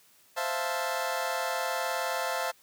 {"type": "chord", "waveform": "25% pulse", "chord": "F major seventh", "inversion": "second", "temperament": "equal", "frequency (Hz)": [523.3, 659.3, 698.5, 880], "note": ["C5", "E5", "F5", "A5"], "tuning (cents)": [0, 0, 0, 0], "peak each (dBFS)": -31, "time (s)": [0.36, 2.52], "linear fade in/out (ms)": 20, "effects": ["white hiss -61 dBFS RMS until 2.62 s", "high-pass 80 Hz 12 dB/octave"]}